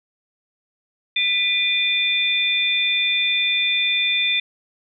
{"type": "tone cluster", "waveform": "sine", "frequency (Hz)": [1998, 2430, 3551], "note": ["B6", "D#7", "A7"], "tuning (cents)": [20, -42, 15], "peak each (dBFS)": [-29, -20, -20], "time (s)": [1.16, 4.4], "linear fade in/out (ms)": 5, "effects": []}